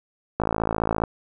click train, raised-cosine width 1 ms, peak -8 dBFS, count 36, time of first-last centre 0.4-1.038 s, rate 54.9 Hz, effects none

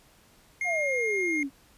triangle tone, 2132 Hz, C7, 32 cents sharp, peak -25 dBFS, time 0.61-1.43 s, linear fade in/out 2 ms
sine exponential sweep, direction down, 735 to 264.6 Hz, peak -28 dBFS, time 0.64-1.5 s, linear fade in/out 50 ms
effects pink hiss -59 dBFS RMS until 1.77 s + resampled to 32000 Hz

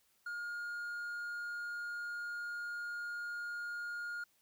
triangle tone, 1422 Hz, F6, 31 cents sharp, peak -37 dBFS, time 0.26-4.24 s, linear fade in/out 5 ms, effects white hiss -73 dBFS RMS until 4.41 s

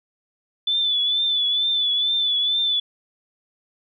sine tone with vibrato, 3487 Hz, A7, 16 cents flat, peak -18 dBFS, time 0.67-2.8 s, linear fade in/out 5 ms, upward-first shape triangle, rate 2.2 Hz, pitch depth 59 cents each way, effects none

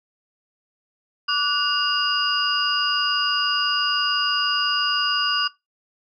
sine tone cluster, 1155 / 1473 / 2828 / 4897 Hz, D6 / F#6 / F7 / D#8, -29 / -8 / +21 / -28 cents, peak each -25 dBFS, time 1.28-5.48 s, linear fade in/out 10 ms, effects noise-tail reverb RT60 0.2 s tail -19 dB re dry

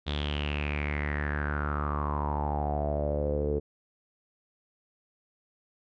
sawtooth tone with low-pass filter sweep, 73.42 Hz, D2, in tune, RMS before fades -30 dBFS, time 0.06-3.6 s, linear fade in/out 20 ms, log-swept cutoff 3600 to 430 Hz, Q 7.7, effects none

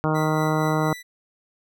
harmonic tone, 155.56 Hz, D#3, in tune, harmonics 1 / 2 / 3 / 4 / 5 / 6 / 7 / 8 / 9, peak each -23 / -26 / -28 / -29 / -30 / -31 / -31 / -32 / -33 dBFS, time 0.04-0.93 s, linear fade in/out 0 ms
sawtooth tone with tremolo, 1975.5 Hz, B6, in tune, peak -30 dBFS, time 0.14-1.03 s, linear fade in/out 20 ms, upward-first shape sine, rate 4.3 Hz, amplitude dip 45%
effects none

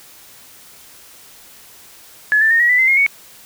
sine tone with pitch steps, 1705 / 1771.3 / 1840.1 / 1911.6 / 1985.9 / 2063 / 2143 / 2226 Hz, G#6 / A6 / A#6 / A#6 / B6 / C7 / C7 / C#7, +45 / +11 / -23 / +43 / +9 / -25 / +41 / +7 cents, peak -10 dBFS, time 2.32-3.064 s, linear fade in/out 0 ms, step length 93 ms, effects white hiss -43 dBFS RMS until 3.45 s

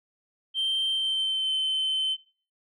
sine tone with pitch glide, 3136 to 3073 Hz, G7 to G7, 0 to -35 cents, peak -22 dBFS, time 0.54-2.17 s, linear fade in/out 50 ms, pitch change -35 cents, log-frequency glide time 0.89-1.53 s, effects noise-tail reverb RT60 0.4 s tail -18 dB re dry + tanh soft clip ceiling -22 dBFS

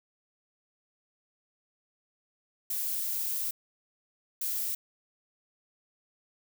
violet noise bursts at uneven times, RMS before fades -32 dBFS, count 2, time 2.7-3.51 / 4.41-4.75 s, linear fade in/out 5 ms, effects none

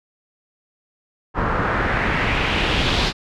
pink noise with low-pass filter sweep, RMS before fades -20 dBFS, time 1.34-3.13 s, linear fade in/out 50 ms, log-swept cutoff 1200 to 4100 Hz, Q 2.2, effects none

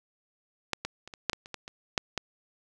clicks, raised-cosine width 0.2 ms, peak -10 / -15 / -26 / -25 / -8 / -15 / -28 / -19 / -24 / -7 / -12 dBFS, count 11, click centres 0.733 / 0.85 / 1.076 / 1.138 / 1.297 / 1.332 / 1.459 / 1.543 / 1.679 / 1.978 / 2.177 s, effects none

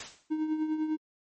white noise with exponential decay, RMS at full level -35 dBFS, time 0-0.31 s, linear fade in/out 5 ms, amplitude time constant 66 ms
triangle tone with tremolo, 311.1 Hz, D#4, in tune, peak -23 dBFS, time 0.3-0.97 s, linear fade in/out 20 ms, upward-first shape triangle, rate 10 Hz, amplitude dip 60%
effects MP3 32 kbps

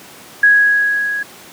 sine tone with level ramp, 1661.2 Hz, G#6, in tune, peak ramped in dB -5 to -18 dBFS, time 0.43-1.23 s, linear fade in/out 5 ms, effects pink hiss -38 dBFS RMS until 1.52 s + high-pass 200 Hz 12 dB/octave

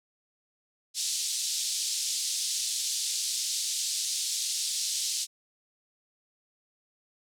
pink band-pass noise, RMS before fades -31 dBFS, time 0.94-5.27 s, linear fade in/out 50 ms, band 4000 to 9200 Hz, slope 24 dB/octave, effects none

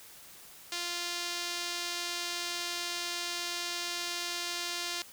sawtooth tone with band-pass filter, 348.4 Hz, F4, 4 cents flat, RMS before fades -36 dBFS, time 0.72-5.02 s, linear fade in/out 2 ms, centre 4700 Hz, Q 1.2, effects white hiss -52 dBFS RMS until 5.12 s

